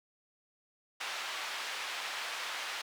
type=band-pass noise; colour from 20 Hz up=white; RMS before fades=-39 dBFS; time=1-2.82 s; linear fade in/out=10 ms; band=790 to 3200 Hz; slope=12 dB/octave; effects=none